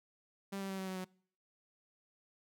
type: tone with pitch steps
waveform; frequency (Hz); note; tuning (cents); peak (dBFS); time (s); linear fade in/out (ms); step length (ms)
sawtooth; 196.7 / 194.33 / 191.99 / 189.67 / 187.38 / 185.12; G3 / G3 / G3 / F#3 / F#3 / F#3; +6 / -15 / -36 / +43 / +22 / +1; -35; 0.52-1.048; 10; 88
effects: noise-tail reverb RT60 0.6 s tail -26 dB re dry